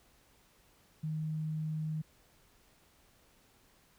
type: tone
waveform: sine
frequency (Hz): 155.9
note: D#3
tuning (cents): +4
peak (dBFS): -33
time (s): 1.03-2.02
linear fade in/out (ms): 10
effects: pink hiss -66 dBFS RMS until 3.98 s